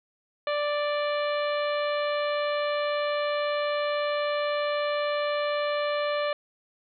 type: harmonic tone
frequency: 587.3 Hz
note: D5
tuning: in tune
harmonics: 1 / 2 / 3 / 4 / 5 / 6 / 7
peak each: -26 / -32 / -36 / -38 / -40 / -42 / -43 dBFS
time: 0.47-6.33 s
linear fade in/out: 2 ms
effects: none